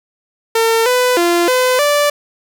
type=tone with pitch steps; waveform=sawtooth; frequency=453.4 / 499.3 / 345.3 / 507 / 584 Hz; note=A#4 / B4 / F4 / B4 / D5; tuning=-48 / +19 / -20 / +45 / -10 cents; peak=-7 dBFS; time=0.55-2.1 s; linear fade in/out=5 ms; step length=310 ms; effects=none